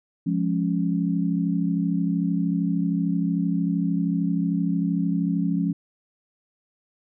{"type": "chord", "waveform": "sine", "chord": "Db major", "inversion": "first", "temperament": "equal", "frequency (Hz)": [174.61, 207.7, 277.2], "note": ["F3", "Ab3", "Db4"], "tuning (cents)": [0, 0, 0], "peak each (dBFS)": [-23, -27, -26], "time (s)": [0.26, 5.73], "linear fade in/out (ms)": 10, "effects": []}